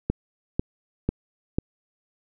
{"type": "click train", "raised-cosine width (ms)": 3, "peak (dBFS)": -9, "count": 4, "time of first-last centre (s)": [0.1, 1.585], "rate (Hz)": 2.02, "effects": []}